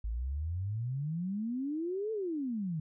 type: exponential two-way sweep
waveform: sine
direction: up then down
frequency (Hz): 51.91 to 450 to 150.2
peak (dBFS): -32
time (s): 0.04-2.8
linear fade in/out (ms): 5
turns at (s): 2.12
effects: none

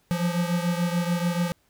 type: beating tone pair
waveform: square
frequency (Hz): 172 / 178.9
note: F3 / F3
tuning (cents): -26 / +42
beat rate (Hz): 6.9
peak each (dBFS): -25 / -29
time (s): 0.11-1.52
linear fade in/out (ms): 0
effects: pink hiss -66 dBFS RMS until 1.69 s

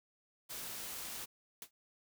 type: noise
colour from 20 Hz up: white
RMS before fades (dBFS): -44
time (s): 0.49-1.26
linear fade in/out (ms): 20
type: noise with exponential decay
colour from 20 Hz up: white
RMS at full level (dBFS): -42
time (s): 1.62-1.71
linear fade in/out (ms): 2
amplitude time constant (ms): 18
effects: none

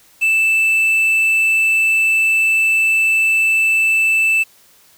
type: tone with quantisation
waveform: triangle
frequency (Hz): 2643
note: E7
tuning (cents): +4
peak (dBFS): -10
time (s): 0.21-4.44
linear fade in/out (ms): 20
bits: 6
effects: white hiss -50 dBFS RMS until 4.97 s

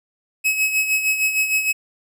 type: tone with tremolo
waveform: 45% pulse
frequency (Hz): 2564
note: E7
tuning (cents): -49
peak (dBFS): -15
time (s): 0.44-1.73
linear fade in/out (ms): 20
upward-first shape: sine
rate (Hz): 6.5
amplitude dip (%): 60
effects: none

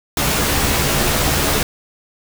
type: noise with comb filter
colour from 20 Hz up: pink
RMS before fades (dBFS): -17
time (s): 0.17-1.63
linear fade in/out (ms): 2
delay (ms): 14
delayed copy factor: +0.65
effects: none

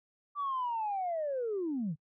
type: linear sweep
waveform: sine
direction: down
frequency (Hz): 1174.7 to 138.59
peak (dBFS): -30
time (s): 0.35-1.96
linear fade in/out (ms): 50
effects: noise-tail reverb RT60 0.1 s tail -26 dB re dry + tanh soft clip ceiling -27 dBFS

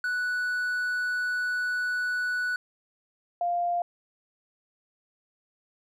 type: tone pair in turn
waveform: triangle / sine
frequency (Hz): 1480 / 698.5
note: F#6 / F5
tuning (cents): 0 / 0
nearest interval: octave + minor second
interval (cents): 1300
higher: first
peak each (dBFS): -24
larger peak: neither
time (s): 0.04-2.56 / 3.41-3.82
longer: first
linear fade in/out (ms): 2
effects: none

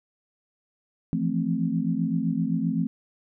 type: chord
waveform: sine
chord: F major seventh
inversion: third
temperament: equal with one note detuned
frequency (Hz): 164.81 / 172.61 / 220 / 261.6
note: E3 / F3 / A3 / C4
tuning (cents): 0 / -20 / 0 / 0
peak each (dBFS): -29 / -28 / -28 / -28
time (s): 1.13-2.87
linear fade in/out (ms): 0
effects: none

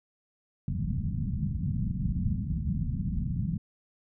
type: low-pass noise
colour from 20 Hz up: white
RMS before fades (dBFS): -30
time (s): 0.68-3.58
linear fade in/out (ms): 2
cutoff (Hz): 210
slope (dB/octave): 48
effects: none

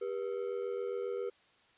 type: ring-modulated tone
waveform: triangle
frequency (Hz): 440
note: A4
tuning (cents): 0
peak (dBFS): -29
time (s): 0.01-1.3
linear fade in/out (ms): 10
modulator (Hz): 43.7
effects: white hiss -66 dBFS RMS until 1.77 s + resampled to 8000 Hz

